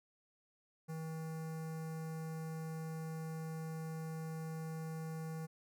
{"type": "tone with notch filter", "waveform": "square", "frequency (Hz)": 160.2, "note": "E3", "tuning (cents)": -49, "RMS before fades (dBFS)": -43, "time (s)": [0.88, 5.47], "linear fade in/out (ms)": 20, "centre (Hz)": 3300, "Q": 0.73, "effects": []}